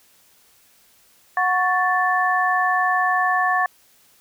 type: tone cluster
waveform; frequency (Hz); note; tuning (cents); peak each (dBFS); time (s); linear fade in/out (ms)
sine; 733 / 1110 / 1760; F#5 / C#6 / A6; -16 / +2 / 0; -21; 1.37-3.66; 2
effects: white hiss -56 dBFS RMS until 4.2 s